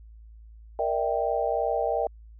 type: chord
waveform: sine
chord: E half-diminished seventh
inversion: second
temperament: equal with one note detuned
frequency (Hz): 466.2 / 596.6 / 659.3 / 784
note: Bb4 / D5 / E5 / G5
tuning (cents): 0 / +27 / 0 / 0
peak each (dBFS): -29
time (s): 0.79-2.07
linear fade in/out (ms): 2
effects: added 55 Hz sine -45 dBFS peak until 2.39 s